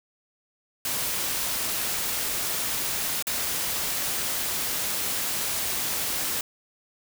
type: noise with dropouts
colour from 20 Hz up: white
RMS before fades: -28 dBFS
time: 0.85-6.41 s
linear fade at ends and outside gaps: 2 ms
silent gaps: 3.225-3.269 s
effects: none